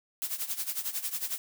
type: noise with tremolo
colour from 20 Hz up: blue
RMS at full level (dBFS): -31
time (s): 0.22-1.38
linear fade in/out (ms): 0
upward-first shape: sine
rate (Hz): 11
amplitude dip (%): 80
effects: none